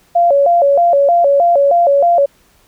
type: tone with vibrato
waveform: sine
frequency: 623 Hz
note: D#5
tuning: 2 cents sharp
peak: -7 dBFS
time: 0.15-2.26 s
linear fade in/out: 10 ms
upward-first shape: square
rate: 3.2 Hz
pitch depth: 180 cents each way
effects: pink hiss -52 dBFS RMS until 2.67 s